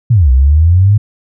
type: exponential two-way sweep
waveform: sine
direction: down then up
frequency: 129 to 62.1 to 107.9 Hz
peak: -4 dBFS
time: 0.1-0.98 s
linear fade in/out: 10 ms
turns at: 0.31 s
effects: none